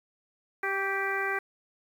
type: harmonic tone with a mistuned harmonic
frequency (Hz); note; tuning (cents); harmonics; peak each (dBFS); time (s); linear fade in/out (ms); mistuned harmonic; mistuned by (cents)
392; G4; 0; 1 / 2 / 3 / 4 / 5 / 6; -34 / -36 / -36 / -32 / -33 / -38; 0.63-1.39; 5; 3; -23
effects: 9-bit